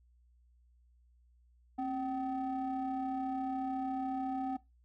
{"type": "ring-modulated tone", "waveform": "triangle", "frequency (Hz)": 250, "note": "B3", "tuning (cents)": 21, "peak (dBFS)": -28, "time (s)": [1.78, 4.57], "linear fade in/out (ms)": 10, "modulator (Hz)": 517, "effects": ["noise-tail reverb RT60 0.2 s tail -19 dB re dry", "added 60 Hz sine -63 dBFS peak until 4.84 s"]}